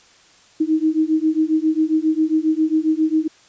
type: beating tone pair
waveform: sine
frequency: 311.1 / 318.5 Hz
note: D#4 / D#4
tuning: 0 / +41 cents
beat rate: 7.4 Hz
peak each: -18 dBFS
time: 0.6-3.28 s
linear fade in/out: 10 ms
effects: white hiss -51 dBFS RMS until 3.48 s + resampled to 16000 Hz